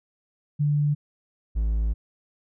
sine / triangle tone pair in turn, 146.83 / 54.49 Hz, D3 / A1, 0 / -16 cents, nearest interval octave + perfect fourth, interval 1716 cents, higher first, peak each -19 dBFS, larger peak neither, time 0.59-0.95 / 1.55-1.94 s, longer second, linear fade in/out 20 ms, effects none

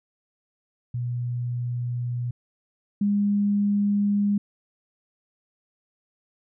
sine tone pair in turn, 121.7 / 203.6 Hz, B2 / G#3, -25 / -34 cents, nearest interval major sixth, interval 891 cents, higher second, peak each -25 / -19 dBFS, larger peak second, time 0.94-2.31 / 3.01-4.38 s, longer neither, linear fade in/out 5 ms, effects none

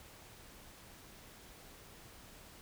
silence, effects pink hiss -56 dBFS RMS until 2.61 s

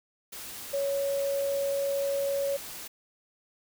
sine tone in noise, 557 Hz, C#5, 8 cents sharp, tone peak -26 dBFS, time 0.73-2.57 s, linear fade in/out 10 ms, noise white, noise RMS -41 dBFS, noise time 0.32-2.88 s, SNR +12 dB, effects none

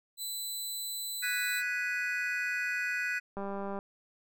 15% pulse tone, 4000 Hz, B7, 21 cents sharp, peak -28 dBFS, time 0.17-1.63 s, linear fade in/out 50 ms
triangle chord, G# minor seventh, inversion third, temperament equal, 1480 / 1661.2 / 1975.5 / 2489 Hz, F#6 / G#6 / B6 / D#7, 0 / 0 / 0 / 0 cents, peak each -32 / -37 / -35 / -35 dBFS, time 1.22-3.2 s, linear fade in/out 20 ms
click train, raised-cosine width 1 ms, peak -25 dBFS, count 84, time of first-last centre 3.37-3.789 s, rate 198 Hz
effects none

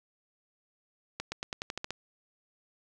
accelerating click train, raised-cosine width 0.2 ms, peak -17 dBFS, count 9, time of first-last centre 1.2-1.906 s, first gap 120 ms, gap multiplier 0.91, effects none

